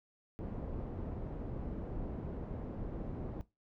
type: low-pass noise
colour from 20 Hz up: pink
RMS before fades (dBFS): -41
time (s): 0.39-3.41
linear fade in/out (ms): 0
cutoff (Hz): 500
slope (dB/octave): 12
effects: noise-tail reverb RT60 0.2 s tail -17 dB re dry